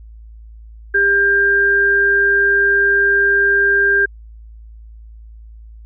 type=tone pair together; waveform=sine; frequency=398.8 / 1595 Hz; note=G4 / G6; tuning=+30 / +30 cents; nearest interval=2 octaves; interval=2400 cents; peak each=-19 / -11 dBFS; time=0.94-4.06 s; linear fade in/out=10 ms; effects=added 55 Hz sine -35 dBFS peak until 5.85 s